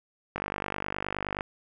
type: click train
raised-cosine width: 0.5 ms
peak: -15 dBFS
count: 53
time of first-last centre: 0.36-1.408 s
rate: 49.6 Hz
effects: none